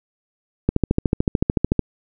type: click train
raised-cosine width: 3 ms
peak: -3 dBFS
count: 16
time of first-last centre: 0.69-1.793 s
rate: 13.6 Hz
effects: none